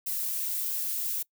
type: noise with flanger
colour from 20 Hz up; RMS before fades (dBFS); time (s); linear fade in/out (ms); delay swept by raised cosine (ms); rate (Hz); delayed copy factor
violet; -31; 0.06-1.23; 10; 1.9 to 3.9; 1.5; +0.5
effects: noise-tail reverb RT60 0.1 s tail -23 dB re dry